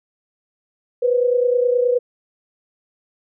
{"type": "tone pair together", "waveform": "sine", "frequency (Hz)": [487.4, 517], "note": ["B4", "C5"], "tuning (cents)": [-23, -21], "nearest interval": "minor second", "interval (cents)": 102, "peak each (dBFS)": [-15, -21], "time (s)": [1.02, 1.99], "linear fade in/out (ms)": 10, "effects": []}